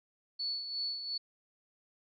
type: tone with tremolo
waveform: sine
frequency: 4435 Hz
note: C#8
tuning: in tune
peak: -32 dBFS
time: 0.39-1.18 s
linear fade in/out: 10 ms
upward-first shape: sine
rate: 2.8 Hz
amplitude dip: 55%
effects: none